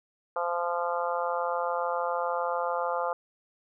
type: harmonic tone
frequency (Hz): 173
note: F3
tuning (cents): -16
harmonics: 3 / 4 / 5 / 6 / 7 / 8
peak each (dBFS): -31 / -34 / -33 / -36 / -34 / -39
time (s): 0.36-3.13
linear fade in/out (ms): 2
effects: none